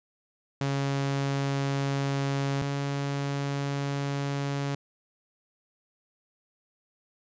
sawtooth tone pair in turn, 138.59 / 140.52 Hz, C#3 / C#3, 0 / +24 cents, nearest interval unison, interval 24 cents, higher second, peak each -22 / -24 dBFS, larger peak first, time 0.61-2.62 / 2.62-4.75 s, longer second, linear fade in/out 2 ms, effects resampled to 16000 Hz

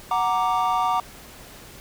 triangle chord, Gb augmented, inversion none, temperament equal, 740 / 932.3 / 1174.7 Hz, Gb5 / Bb5 / D6, 0 / 0 / 0 cents, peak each -22 dBFS, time 0.11-1 s, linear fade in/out 2 ms, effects pink hiss -44 dBFS RMS until 1.8 s

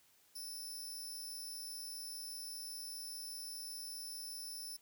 20% pulse tone with amplitude modulation, 5274 Hz, E8, in tune, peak -35 dBFS, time 0.35-4.77 s, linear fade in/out 10 ms, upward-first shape sine, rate 275 Hz, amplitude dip 80%, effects white hiss -69 dBFS RMS until 4.81 s

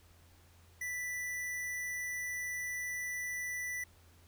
square tone, 1977 Hz, B6, 1 cent sharp, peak -37 dBFS, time 0.81-3.84 s, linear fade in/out 5 ms, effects added 85 Hz sine -61 dBFS peak until 4.27 s + pink hiss -65 dBFS RMS until 4.27 s

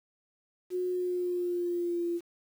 sine tone with pitch glide, 362.8 to 343.6 Hz, F#4 to F4, -34 to -28 cents, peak -28 dBFS, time 0.7-2.21 s, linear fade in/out 50 ms, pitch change -94 cents, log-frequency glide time 0.9-2.07 s, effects 9-bit

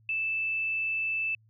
sine tone, 2637 Hz, E7, in tune, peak -27 dBFS, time 0.09-1.35 s, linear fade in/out 2 ms, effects added 110 Hz sine -59 dBFS peak until 1.49 s

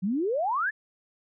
sine exponential sweep, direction up, 175.5 to 1804 Hz, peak -24 dBFS, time 0.02-0.71 s, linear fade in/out 20 ms, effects none

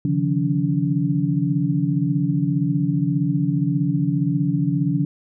sine tone cluster, 138.5 / 153.6 / 175.4 / 285.2 Hz, C#3 / D#3 / F3 / C#4, -1 / -22 / +8 / +49 cents, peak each -23 dBFS, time 0.05-5.05 s, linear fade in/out 2 ms, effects none

